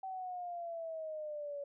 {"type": "exponential sweep", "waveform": "sine", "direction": "down", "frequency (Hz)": [768, 564], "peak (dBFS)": -39, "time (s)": [0.03, 1.64], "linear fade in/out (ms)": 5, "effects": []}